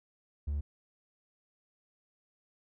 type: tone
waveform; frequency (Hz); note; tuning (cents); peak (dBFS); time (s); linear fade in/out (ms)
triangle; 72.8; D2; -15; -28; 0.47-0.61; 10
effects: tanh soft clip ceiling -24 dBFS